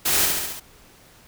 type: noise with echo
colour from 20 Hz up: white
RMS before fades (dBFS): -21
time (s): 0.05-0.26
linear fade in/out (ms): 10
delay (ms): 68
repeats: 5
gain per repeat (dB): -3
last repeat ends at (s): 0.6
effects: pink hiss -51 dBFS RMS until 1.27 s